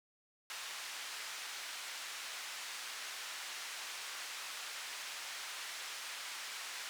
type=band-pass noise; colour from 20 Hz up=pink; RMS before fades=-45 dBFS; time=0.5-6.89 s; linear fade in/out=0 ms; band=1400 to 7900 Hz; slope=12 dB/octave; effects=none